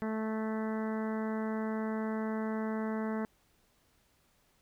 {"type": "harmonic tone", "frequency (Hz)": 219, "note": "A3", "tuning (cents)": -8, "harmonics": [1, 2, 3, 4, 5, 6, 7, 8, 9], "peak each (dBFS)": [-33, -39, -43, -45, -47, -49, -50, -51, -52], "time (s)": [0.02, 3.25], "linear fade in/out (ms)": 0, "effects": ["pink hiss -70 dBFS RMS until 4.61 s"]}